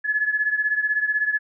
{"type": "beating tone pair", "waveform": "sine", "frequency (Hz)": [1704, 1720], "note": ["G#6", "A6"], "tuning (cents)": [44, -40], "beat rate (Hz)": 16, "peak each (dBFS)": [-21, -25], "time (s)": [0.04, 1.39], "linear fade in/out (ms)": 20, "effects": []}